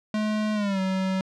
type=tone with pitch glide; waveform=square; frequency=213.7 to 189.29 Hz; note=G#3 to F#3; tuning=+50 to +40 cents; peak=-24 dBFS; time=0.14-1.21 s; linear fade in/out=2 ms; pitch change=-210 cents; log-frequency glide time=0.54-0.8 s; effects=low-pass 5000 Hz 12 dB/octave